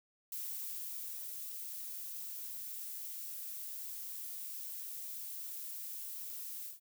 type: noise with ADSR envelope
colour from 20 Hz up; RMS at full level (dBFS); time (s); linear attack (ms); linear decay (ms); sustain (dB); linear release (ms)
violet; -41; 0.32-6.8; 3; 930; -3; 140
effects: none